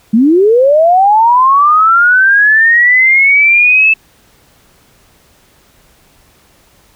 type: linear sweep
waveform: sine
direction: up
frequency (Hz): 206.6 to 2637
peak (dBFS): -4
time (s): 0.13-3.94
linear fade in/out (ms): 10
effects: pink hiss -48 dBFS RMS until 6.95 s